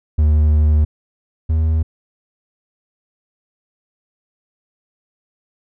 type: tone pair in turn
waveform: triangle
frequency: 76 / 79.5 Hz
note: D#2 / D#2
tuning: -40 / +38 cents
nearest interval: minor second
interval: 78 cents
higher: second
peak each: -8 / -11 dBFS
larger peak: first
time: 0.18-0.85 / 1.49-1.83 s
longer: first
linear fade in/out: 10 ms
effects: none